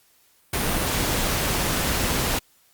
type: noise with amplitude modulation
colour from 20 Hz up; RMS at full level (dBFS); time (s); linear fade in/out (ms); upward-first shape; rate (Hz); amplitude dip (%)
pink; -22; 0.53-2.39; 5; sine; 199; 35
effects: white hiss -60 dBFS RMS until 2.73 s + Opus 48 kbps